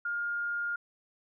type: tone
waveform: sine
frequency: 1414 Hz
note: F6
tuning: 21 cents sharp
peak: -30 dBFS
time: 0.05-0.76 s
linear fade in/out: 5 ms
effects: none